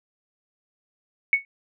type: tone with exponential decay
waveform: sine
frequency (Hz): 2217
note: C#7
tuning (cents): 0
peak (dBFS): -11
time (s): 1.33-1.45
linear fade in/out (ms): 1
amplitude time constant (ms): 24
effects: none